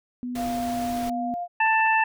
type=tone; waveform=sine; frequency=246.9 Hz; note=B3; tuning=in tune; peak=-28 dBFS; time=0.23-1.34 s; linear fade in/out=0 ms
type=tone with pitch glide; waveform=sine; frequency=698.5 to 702.5 Hz; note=F5 to F5; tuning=0 to +10 cents; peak=-27 dBFS; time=0.35-1.48 s; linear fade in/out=50 ms; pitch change=+10 cents; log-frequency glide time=0.71-1.09 s
type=band-stop noise; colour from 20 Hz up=pink; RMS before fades=-38 dBFS; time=0.35-1.1 s; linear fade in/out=5 ms; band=150 to 270 Hz; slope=96 dB/octave
type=harmonic tone; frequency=885 Hz; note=A5; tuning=10 cents sharp; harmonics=1 / 2 / 3; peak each=-20 / -23 / -25 dBFS; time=1.6-2.04 s; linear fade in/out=5 ms
effects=none